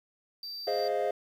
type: tone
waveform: triangle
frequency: 4665 Hz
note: D8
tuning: 12 cents flat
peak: -36 dBFS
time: 0.43-0.88 s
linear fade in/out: 2 ms
type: chord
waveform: triangle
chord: F minor seventh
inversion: first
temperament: equal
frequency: 415.3 / 523.3 / 622.3 / 698.5 Hz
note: Ab4 / C5 / Eb5 / F5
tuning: 0 / 0 / 0 / 0 cents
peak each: -30 dBFS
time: 0.67-1.11 s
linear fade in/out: 5 ms
effects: tanh soft clip ceiling -18 dBFS + 10-bit